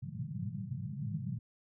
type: band-pass noise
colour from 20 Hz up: pink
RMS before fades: -39 dBFS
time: 0.02-1.39 s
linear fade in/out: 10 ms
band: 100 to 200 Hz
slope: 96 dB/octave
effects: none